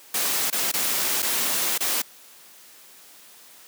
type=noise with dropouts; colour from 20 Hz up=white; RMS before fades=-24 dBFS; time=0.14-2.02 s; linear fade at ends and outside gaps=5 ms; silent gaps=0.502-0.526 / 0.717-0.737 / 1.222-1.226 / 1.779-1.805 s; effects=white hiss -49 dBFS RMS until 3.67 s + high-pass 200 Hz 12 dB/octave